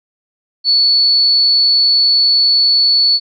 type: tone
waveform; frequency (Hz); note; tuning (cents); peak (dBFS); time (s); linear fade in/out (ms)
sine; 4435; C#8; 0; -8; 0.64-3.2; 50
effects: none